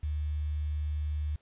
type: tone with quantisation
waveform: sine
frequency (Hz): 75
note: D2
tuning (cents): +37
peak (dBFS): -29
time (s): 0.03-1.36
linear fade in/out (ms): 5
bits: 9
effects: pink hiss -69 dBFS RMS until 1.41 s + resampled to 8000 Hz